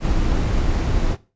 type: noise with amplitude modulation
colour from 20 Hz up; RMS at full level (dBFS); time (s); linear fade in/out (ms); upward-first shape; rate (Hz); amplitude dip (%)
brown; -17; 0-1.17; 50; sine; 291; 40
effects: noise-tail reverb RT60 0.3 s tail -17 dB re dry + resampled to 16000 Hz